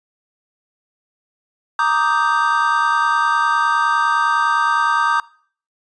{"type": "chord", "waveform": "triangle", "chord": "Eb major seventh", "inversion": "second", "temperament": "equal", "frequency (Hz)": [932.3, 1174.7, 1244.5, 1568], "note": ["Bb5", "D6", "Eb6", "G6"], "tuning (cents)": [0, 0, 0, 0], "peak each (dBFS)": -18, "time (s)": [1.79, 5.2], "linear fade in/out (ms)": 2, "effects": ["noise-tail reverb RT60 0.5 s tail -22 dB re dry", "resampled to 22050 Hz"]}